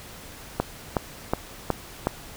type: click train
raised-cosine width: 1 ms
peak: -7 dBFS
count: 5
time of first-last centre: 0.6-2.071 s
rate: 2.72 Hz
effects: pink hiss -43 dBFS RMS until 2.36 s